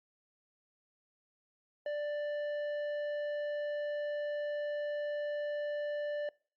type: tone with tanh clipping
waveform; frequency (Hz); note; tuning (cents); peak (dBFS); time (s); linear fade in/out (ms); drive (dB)
sine; 589; D5; +5; -35; 1.86-6.29; 2; 9
effects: noise-tail reverb RT60 0.4 s tail -24 dB re dry + Opus 48 kbps